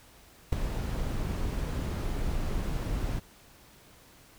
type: noise with ADSR envelope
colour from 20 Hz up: brown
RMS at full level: -23 dBFS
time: 0.52-3.2 s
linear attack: 8 ms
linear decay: 6 ms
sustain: -8 dB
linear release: 16 ms
effects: pink hiss -56 dBFS RMS until 4.38 s